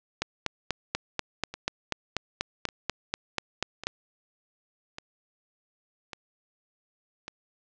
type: two click trains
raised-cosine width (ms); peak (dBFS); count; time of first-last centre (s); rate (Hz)
0.2; -9 / -20; 16 / 6; 0.22-3.87 / 1.54-7.281; 4.11 / 0.871
effects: low-pass 7000 Hz 12 dB/octave